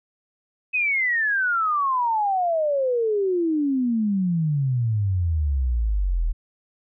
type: exponential sweep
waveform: sine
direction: down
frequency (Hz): 2563 to 38.24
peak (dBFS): -19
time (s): 0.73-6.33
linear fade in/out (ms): 20
effects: none